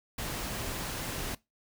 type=noise; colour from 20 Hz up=pink; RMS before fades=-36 dBFS; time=0.18-1.35 s; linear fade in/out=5 ms; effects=noise-tail reverb RT60 0.2 s tail -21 dB re dry